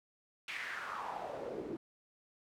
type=noise with band-pass filter sweep; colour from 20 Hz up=pink; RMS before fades=-42 dBFS; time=0.48-1.77 s; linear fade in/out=2 ms; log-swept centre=2500 to 300 Hz; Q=4.1; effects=none